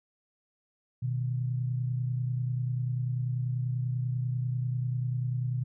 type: tone pair together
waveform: sine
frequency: 122.89 / 153.1 Hz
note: B2 / D#3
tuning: -8 / -28 cents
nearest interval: major third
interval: 380 cents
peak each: -28 / -36 dBFS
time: 1.02-5.64 s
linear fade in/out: 10 ms
effects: none